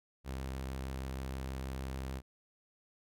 sawtooth tone with vibrato, 66 Hz, C2, 16 cents sharp, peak -34 dBFS, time 0.24-2.22 s, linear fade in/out 50 ms, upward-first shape sine, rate 6.5 Hz, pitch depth 11 cents each way, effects none

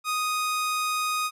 sawtooth tone, 1244.5 Hz, D#6, in tune, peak -21 dBFS, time 0.04-1.31 s, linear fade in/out 50 ms, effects resampled to 32000 Hz

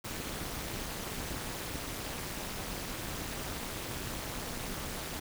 pink noise with amplitude modulation, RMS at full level -35 dBFS, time 0.04-5.2 s, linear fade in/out 10 ms, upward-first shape sine, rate 218 Hz, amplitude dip 90%, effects none

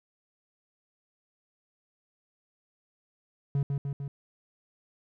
triangle tone with echo, 140 Hz, C#3, 18 cents sharp, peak -22 dBFS, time 3.55-3.63 s, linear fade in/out 2 ms, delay 150 ms, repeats 3, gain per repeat -3 dB, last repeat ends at 4.08 s, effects none

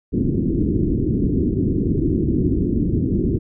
white low-pass noise, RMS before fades -19 dBFS, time 0.12-3.39 s, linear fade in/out 20 ms, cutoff 360 Hz, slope 48 dB/octave, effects none

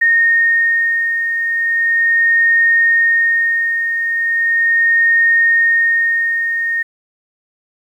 sine beating tone pair, 1845 / 1845.38 Hz, A#6 / A#6, -18 / -18 cents, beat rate 0.38 Hz, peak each -11 / -20 dBFS, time 0.01-6.83 s, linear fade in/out 10 ms, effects 8-bit

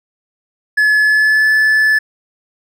triangle tone with pitch glide, 1711 to 1735.9 Hz, A6 to A6, -49 to -24 cents, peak -7 dBFS, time 0.77-1.99 s, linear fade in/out 10 ms, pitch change +25 cents, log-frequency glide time 0.98-1.5 s, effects none

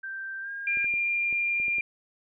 sine tone with pitch glide, 1568 to 1616.7 Hz, G6 to G#6, 0 to -47 cents, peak -33 dBFS, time 0.03-0.86 s, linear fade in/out 10 ms, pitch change +53 cents, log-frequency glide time 0.41-0.5 s
sine tone, 2396 Hz, D7, 34 cents sharp, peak -24 dBFS, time 0.67-1.81 s, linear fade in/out 2 ms
clicks, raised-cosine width 2 ms, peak -33 dBFS, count 7, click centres 0.772 / 0.844 / 0.939 / 1.327 / 1.6 / 1.682 / 1.784 s
effects none

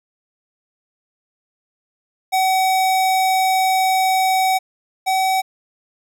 square tone pair in turn, 756 / 759.4 Hz, F#5 / F#5, +37 / +45 cents, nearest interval unison, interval 8 cents, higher second, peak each -15 / -16 dBFS, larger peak first, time 2.32-4.59 / 5.06-5.42 s, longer first, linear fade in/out 20 ms, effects none

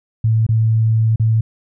sine tone with dropouts, 111.5 Hz, A2, 23 cents sharp, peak -11 dBFS, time 0.24-1.41 s, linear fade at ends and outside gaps 5 ms, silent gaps 0.466-0.489 / 1.16-1.197 s, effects none

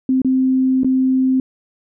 sine tone with dropouts, 260.6 Hz, C4, 7 cents flat, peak -12 dBFS, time 0.09-1.4 s, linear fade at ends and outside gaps 2 ms, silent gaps 0.218-0.247 / 0.834-0.845 s, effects none

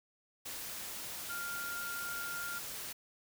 sine tone in noise, 1400 Hz, F6, 4 cents sharp, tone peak -39 dBFS, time 1.29-2.59 s, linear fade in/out 10 ms, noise white, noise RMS -43 dBFS, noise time 0.45-2.93 s, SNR +1 dB, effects none

